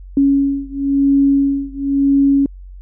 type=beating tone pair; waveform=sine; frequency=277.2 / 278.17 Hz; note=C#4 / C#4; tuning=0 / +6 cents; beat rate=0.97 Hz; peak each=-14 / -15 dBFS; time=0.17-2.46 s; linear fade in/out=2 ms; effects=added 46 Hz sine -32 dBFS peak until 2.81 s